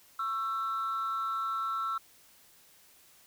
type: tone pair together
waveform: sine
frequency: 1104.1 / 1334 Hz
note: C#6 / E6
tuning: -7 / +20 cents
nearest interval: minor third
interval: 327 cents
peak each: -36 / -29 dBFS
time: 0.19-1.98 s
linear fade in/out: 5 ms
effects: tanh soft clip ceiling -27 dBFS + white hiss -60 dBFS RMS until 3.26 s